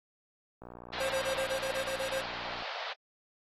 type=click train; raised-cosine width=1 ms; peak=-32 dBFS; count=121; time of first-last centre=0.62-2.623 s; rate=59.9 Hz
type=band-pass noise; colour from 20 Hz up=pink; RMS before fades=-39 dBFS; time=0.92-2.94 s; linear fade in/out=20 ms; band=550 to 4700 Hz; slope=48 dB/octave
type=tone bursts; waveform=square; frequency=533 Hz; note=C5; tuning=32 cents sharp; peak=-32 dBFS; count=10; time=1-2.211 s; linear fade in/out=10 ms; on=95 ms; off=29 ms
effects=AAC 32 kbps